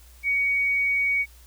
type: tone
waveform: sine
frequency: 2245 Hz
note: C#7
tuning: 21 cents sharp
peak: -20 dBFS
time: 0.23-1.26 s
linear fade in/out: 50 ms
effects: added 60 Hz sine -48 dBFS peak until 1.46 s + white hiss -55 dBFS RMS until 1.46 s